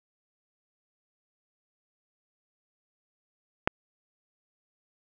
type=click; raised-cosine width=0.5 ms; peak=-6 dBFS; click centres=3.675 s; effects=none